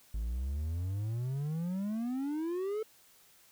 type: exponential sweep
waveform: triangle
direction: up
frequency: 51.91 to 444.4 Hz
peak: -30 dBFS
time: 0.14-2.83 s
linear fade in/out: 5 ms
effects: white hiss -62 dBFS RMS until 3.51 s